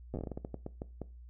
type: slowing click train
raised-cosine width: 2 ms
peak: -25 dBFS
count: 15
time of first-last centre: 0.14-1.017 s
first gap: 8 ms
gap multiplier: 1.28
effects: noise-tail reverb RT60 0.3 s tail -19 dB re dry + added 60 Hz sine -48 dBFS peak until 1.29 s